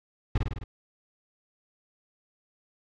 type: noise with echo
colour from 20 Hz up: brown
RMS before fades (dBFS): -23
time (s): 0.35-0.38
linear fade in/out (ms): 5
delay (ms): 52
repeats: 5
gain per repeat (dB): -3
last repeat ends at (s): 0.64
effects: low-pass 4000 Hz 12 dB/octave